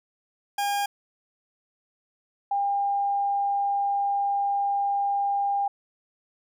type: tone pair in turn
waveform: 40% pulse / sine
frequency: 810 / 802.1 Hz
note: G#5 / G5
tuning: -43 / +40 cents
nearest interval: unison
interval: 17 cents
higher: first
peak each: -23 / -22 dBFS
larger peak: second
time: 0.58-0.86 / 2.51-5.68 s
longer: second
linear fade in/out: 5 ms
effects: none